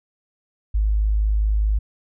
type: tone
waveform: sine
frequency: 52.4 Hz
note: G#1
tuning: 16 cents sharp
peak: -16 dBFS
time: 0.74-1.79 s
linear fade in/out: 10 ms
effects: none